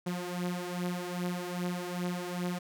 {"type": "beating tone pair", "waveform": "sawtooth", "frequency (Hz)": [177, 179.5], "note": ["F3", "F3"], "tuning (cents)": [23, 48], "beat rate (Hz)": 2.5, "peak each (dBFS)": [-31, -33], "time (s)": [0.06, 2.59], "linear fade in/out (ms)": 10, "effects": []}